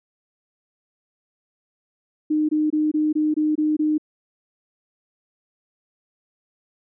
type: tone bursts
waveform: sine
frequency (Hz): 305.9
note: D#4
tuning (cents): -29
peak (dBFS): -17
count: 8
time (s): 2.3-3.981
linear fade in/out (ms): 10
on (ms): 190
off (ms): 23
effects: none